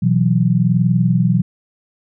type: chord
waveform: sine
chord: B suspended fourth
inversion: none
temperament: equal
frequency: 123.47 / 164.81 / 185 Hz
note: B2 / E3 / F#3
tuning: 0 / 0 / 0 cents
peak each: -16 dBFS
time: 0.02-1.42 s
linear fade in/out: 10 ms
effects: none